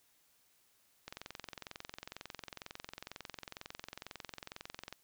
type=click train; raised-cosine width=0.2 ms; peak=-26 dBFS; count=86; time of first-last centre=1.08-4.926 s; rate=22.1 Hz; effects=white hiss -71 dBFS RMS until 5.03 s